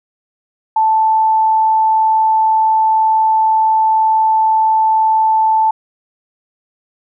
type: tone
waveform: sine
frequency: 879 Hz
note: A5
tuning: 2 cents flat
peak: -9 dBFS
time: 0.76-5.71 s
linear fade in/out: 5 ms
effects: none